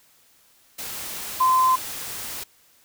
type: tone in noise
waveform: sine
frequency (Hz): 1032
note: C6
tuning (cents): -24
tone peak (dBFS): -15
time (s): 1.4-1.76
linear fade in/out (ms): 10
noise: white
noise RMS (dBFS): -33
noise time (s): 0.78-2.44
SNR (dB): +15
effects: white hiss -58 dBFS RMS until 2.84 s